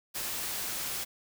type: noise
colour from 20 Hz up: white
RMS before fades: -35 dBFS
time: 0.14-1.05 s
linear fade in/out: 20 ms
effects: none